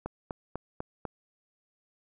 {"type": "click train", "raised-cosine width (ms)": 1, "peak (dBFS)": -20, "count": 5, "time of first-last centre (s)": [0.06, 1.053], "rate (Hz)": 4.03, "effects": []}